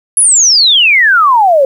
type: exponential sweep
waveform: sine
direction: down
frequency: 10860 to 523.3 Hz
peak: -4 dBFS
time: 0.17-1.65 s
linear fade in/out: 2 ms
effects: 7-bit